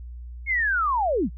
sine linear sweep, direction down, 2198 to 131.3 Hz, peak -20 dBFS, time 0.46-1.3 s, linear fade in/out 50 ms, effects added 60 Hz sine -35 dBFS peak until 1.37 s

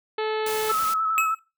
harmonic tone, 434.1 Hz, A4, 23 cents flat, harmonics 1 / 2 / 3 / 4 / 5 / 6 / 7 / 8 / 9 / 10, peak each -25 / -31 / -35 / -37 / -39 / -41 / -42 / -43 / -44 / -45 dBFS, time 0.18-0.72 s, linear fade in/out 5 ms
white noise, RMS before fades -33 dBFS, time 0.46-0.94 s, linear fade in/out 5 ms
sine tone with vibrato, 1300 Hz, E6, 24 cents flat, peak -21 dBFS, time 0.69-1.35 s, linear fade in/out 10 ms, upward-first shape square, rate 9.7 Hz, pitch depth 24 cents each way
square tone with exponential decay, 2567 Hz, E7, 47 cents flat, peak -18 dBFS, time 1.18-1.39 s, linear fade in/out 0 ms, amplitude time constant 45 ms
effects noise-tail reverb RT60 0.3 s tail -23 dB re dry

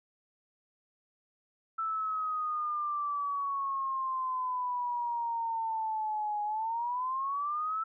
sine exponential two-way sweep, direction down then up, 1326 to 830.6 to 1326 Hz, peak -30 dBFS, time 1.78-7.84 s, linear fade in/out 10 ms, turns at 6.43 s, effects none

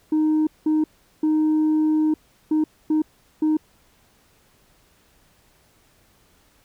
sine tone bursts at uneven times, 309.7 Hz, D#4, 8 cents flat, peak -14 dBFS, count 6, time 0.12-0.47 / 0.66-0.84 / 1.23-2.14 / 2.51-2.64 / 2.9-3.02 / 3.42-3.57 s, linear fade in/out 5 ms, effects tanh soft clip ceiling -15 dBFS + pink hiss -59 dBFS RMS until 6.64 s

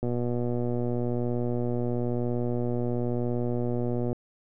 click train, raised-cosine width 2 ms, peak -17 dBFS, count 497, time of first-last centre 0.03-4.129 s, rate 121 Hz, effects none

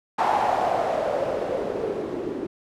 blue noise with low-pass filter sweep, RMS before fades -25 dBFS, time 0.18-2.47 s, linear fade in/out 10 ms, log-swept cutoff 870 to 340 Hz, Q 4.3, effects none

